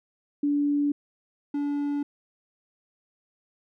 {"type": "tone pair in turn", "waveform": ["sine", "triangle"], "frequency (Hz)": [289, 287.9], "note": ["D4", "D4"], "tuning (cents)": [-28, -34], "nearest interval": "unison", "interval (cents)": 6, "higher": "first", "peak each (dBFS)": [-21, -23], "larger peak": "first", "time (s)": [[0.43, 0.92], [1.54, 2.03]], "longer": "neither", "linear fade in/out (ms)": 5, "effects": []}